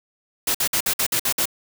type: noise bursts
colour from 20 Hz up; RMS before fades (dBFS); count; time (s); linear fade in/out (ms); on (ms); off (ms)
white; -21; 8; 0.47-1.456; 5; 76; 54
effects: none